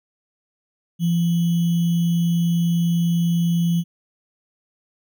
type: tone with sample-and-hold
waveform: sine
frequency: 170 Hz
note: F3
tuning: 46 cents flat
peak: -16 dBFS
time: 0.99-3.84 s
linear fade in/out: 50 ms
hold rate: 3150 Hz
effects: none